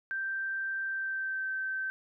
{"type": "tone with pitch glide", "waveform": "sine", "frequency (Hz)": [1568, 1548.2], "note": ["G6", "G6"], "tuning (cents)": [0, -22], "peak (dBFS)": -31, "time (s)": [0.11, 1.9], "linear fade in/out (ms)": 0, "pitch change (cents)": -22, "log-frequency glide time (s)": [0.86, 1.49], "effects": []}